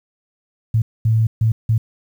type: tone bursts at uneven times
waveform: sine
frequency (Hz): 111.5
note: A2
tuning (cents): +23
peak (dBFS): -12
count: 4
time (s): 0.74-0.82 / 1.05-1.27 / 1.41-1.52 / 1.69-1.78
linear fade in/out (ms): 5
effects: 8-bit